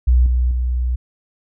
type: tone with level steps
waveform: sine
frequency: 61.74 Hz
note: B1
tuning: in tune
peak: -9 / -13 / -16 dBFS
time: 0.07-0.96 s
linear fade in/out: 10 ms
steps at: 0.26 / 0.51 s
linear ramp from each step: 2 ms
effects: none